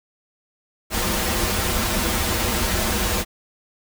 pink noise with comb filter, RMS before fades -22 dBFS, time 0.9-3.25 s, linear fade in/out 50 ms, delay 7.1 ms, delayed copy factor -0.9, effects none

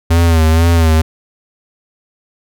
square tone with vibrato, 82 Hz, E2, 9 cents flat, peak -8 dBFS, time 0.1-1.02 s, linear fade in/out 10 ms, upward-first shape sine, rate 2.1 Hz, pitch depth 61 cents each way, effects none

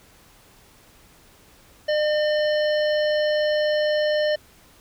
harmonic tone with a mistuned harmonic, 604 Hz, D5, 48 cents sharp, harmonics 1 / 3 / 5 / 7 / 9, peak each -19 / -29 / -33 / -36 / -38 dBFS, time 1.88-4.36 s, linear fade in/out 10 ms, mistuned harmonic 9, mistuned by -19 cents, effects pink hiss -53 dBFS RMS until 4.8 s

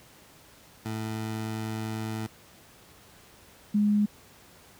20% pulse / sine tone pair in turn, 110 / 207.7 Hz, A2 / G#3, 0 / 0 cents, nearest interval major seventh, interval 1100 cents, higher second, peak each -26 / -20 dBFS, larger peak second, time 0.85-2.27 / 3.74-4.06 s, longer first, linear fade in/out 10 ms, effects pink hiss -54 dBFS RMS until 4.79 s + high-pass 60 Hz 12 dB/octave

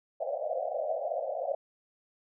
pink band-pass noise, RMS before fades -33 dBFS, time 0.2-1.55 s, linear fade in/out 5 ms, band 520 to 730 Hz, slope 96 dB/octave, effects none

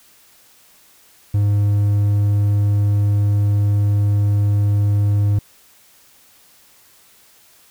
triangle tone, 102.4 Hz, G#2, 24 cents flat, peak -11 dBFS, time 1.34-5.39 s, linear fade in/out 5 ms, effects white hiss -51 dBFS RMS until 7.7 s

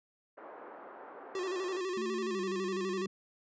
pink band-pass noise, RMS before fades -49 dBFS, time 0.37-1.8 s, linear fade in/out 10 ms, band 360 to 1400 Hz, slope 24 dB/octave
square tone with vibrato, 370 Hz, F#4, in tune, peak -34 dBFS, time 1.35-3.06 s, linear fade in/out 2 ms, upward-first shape square, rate 12 Hz, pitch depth 64 cents each way
sine tone with pitch glide, 221.8 to 194.21 Hz, A3 to G3, +14 to -16 cents, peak -38 dBFS, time 1.97-3.07 s, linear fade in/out 2 ms, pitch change -230 cents, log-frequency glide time 2.29-2.4 s
effects resampled to 16000 Hz

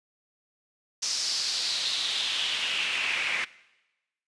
pink noise with band-pass filter sweep, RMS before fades -29 dBFS, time 1.02-3.45 s, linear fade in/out 10 ms, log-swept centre 5500 to 2200 Hz, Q 3.9, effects noise-tail reverb RT60 1.0 s tail -20 dB re dry + resampled to 22050 Hz

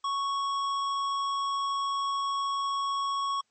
sine tone with tanh clipping, 1108.7 Hz, C#6, in tune, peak -29 dBFS, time 0.04-3.41 s, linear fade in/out 5 ms, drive 14 dB, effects white hiss -74 dBFS RMS until 3.5 s + MP3 32 kbps

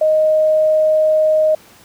sine tone, 622.3 Hz, D#5, in tune, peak -10 dBFS, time 0.01-1.55 s, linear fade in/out 5 ms, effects pink hiss -45 dBFS RMS until 1.84 s + high-pass 100 Hz 12 dB/octave

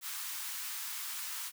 white high-pass noise, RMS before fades -40 dBFS, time 0.01-1.52 s, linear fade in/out 50 ms, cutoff 910 Hz, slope 48 dB/octave, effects none

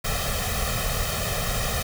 pink noise with comb filter, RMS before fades -26 dBFS, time 0.04-1.83 s, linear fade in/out 10 ms, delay 1.6 ms, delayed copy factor +1, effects none

